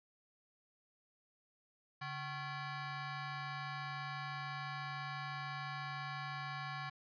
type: ring-modulated tone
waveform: 20% pulse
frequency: 618 Hz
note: D#5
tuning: 12 cents flat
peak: -33 dBFS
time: 2.01-6.9 s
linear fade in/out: 10 ms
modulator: 476 Hz
effects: resampled to 11025 Hz + 11-bit